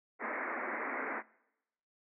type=band-pass noise; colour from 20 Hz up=white; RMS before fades=-38 dBFS; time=0.19-1.23 s; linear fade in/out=50 ms; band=220 to 2200 Hz; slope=96 dB/octave; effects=noise-tail reverb RT60 0.9 s tail -23 dB re dry